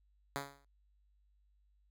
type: tone with exponential decay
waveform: 5% pulse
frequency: 140.2 Hz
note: C#3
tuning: 20 cents sharp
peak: -23 dBFS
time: 0.36-0.65 s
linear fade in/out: 0 ms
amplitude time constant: 63 ms
effects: noise-tail reverb RT60 0.1 s tail -19 dB re dry + added 50 Hz sine -68 dBFS peak until 1.9 s